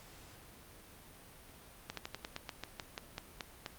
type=slowing click train; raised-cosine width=0.2 ms; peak=-22 dBFS; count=13; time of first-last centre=1.9-3.662 s; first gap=73 ms; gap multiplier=1.12; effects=pink hiss -56 dBFS RMS until 3.78 s + Opus 48 kbps